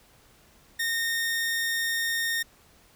sawtooth tone, 1839 Hz, A#6, 24 cents flat, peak -22 dBFS, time 0.79-2.43 s, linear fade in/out 10 ms, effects pink hiss -58 dBFS RMS until 2.95 s

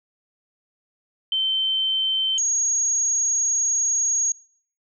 sine tone pair in turn, 3096 / 6610 Hz, G7 / G#8, -22 / -9 cents, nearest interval octave + minor second, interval 1313 cents, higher second, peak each -19 dBFS, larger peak neither, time 1.32-2.38 / 2.38-4.32 s, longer second, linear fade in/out 2 ms, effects noise-tail reverb RT60 0.5 s tail -23 dB re dry

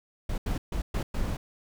brown noise bursts at uneven times, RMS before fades -29 dBFS, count 5, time 0.29-0.38 / 0.46-0.58 / 0.72-0.82 / 0.94-1.03 / 1.14-1.37 s, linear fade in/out 5 ms, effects none

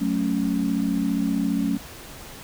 sine chord, F# minor, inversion none, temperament equal, 185 / 220 / 277.2 Hz, F#3 / A3 / C#4, 0 / 0 / 0 cents, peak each -26 / -25 / -24 dBFS, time 0-1.78 s, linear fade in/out 20 ms, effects pink hiss -41 dBFS RMS until 2.43 s

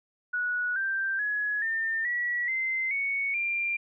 sine tone with pitch steps, 1466 / 1571.2 / 1684 / 1804.9 / 1934.4 / 2073 / 2222 / 2382 Hz, F#6 / G6 / G#6 / A6 / B6 / C7 / C#7 / D7, -16 / +4 / +24 / +44 / -36 / -17 / +4 / +24 cents, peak -26 dBFS, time 0.33-3.77 s, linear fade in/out 10 ms, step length 430 ms, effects none

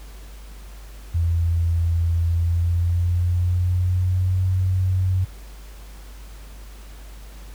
sine tone with pitch glide, 84.2 to 92.89 Hz, E2 to F#2, +37 to +7 cents, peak -17 dBFS, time 1.14-5.25 s, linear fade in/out 10 ms, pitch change +170 cents, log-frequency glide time 2.26-4.43 s, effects added 50 Hz sine -37 dBFS peak until 7.54 s + pink hiss -48 dBFS RMS until 7.54 s

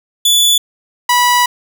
sawtooth tone pair in turn, 3458 / 978.8 Hz, A7 / B5, -31 / -16 cents, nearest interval octave + minor seventh, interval 2185 cents, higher first, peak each -5 / -5 dBFS, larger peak neither, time 0.25-0.58 / 1.09-1.46 s, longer second, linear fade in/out 5 ms, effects none

